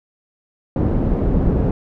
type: low-pass noise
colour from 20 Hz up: pink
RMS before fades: -17 dBFS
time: 0.76-1.71 s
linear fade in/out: 2 ms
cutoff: 400 Hz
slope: 12 dB/octave
effects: none